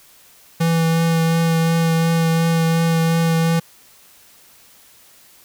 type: tone with vibrato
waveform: square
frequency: 164.81 Hz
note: E3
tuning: in tune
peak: -15 dBFS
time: 0.6-3.6 s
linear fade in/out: 10 ms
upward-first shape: triangle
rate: 2.8 Hz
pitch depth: 15 cents each way
effects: white hiss -49 dBFS RMS until 5.44 s